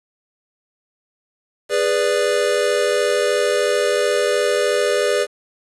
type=chord; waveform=square; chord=G# diminished; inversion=none; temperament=equal with one note detuned; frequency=411 / 493.9 / 587.3 Hz; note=G#4 / B4 / D5; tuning=-18 / 0 / 0 cents; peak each=-21 dBFS; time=1.69-5.27 s; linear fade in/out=50 ms; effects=resampled to 24000 Hz + 7-bit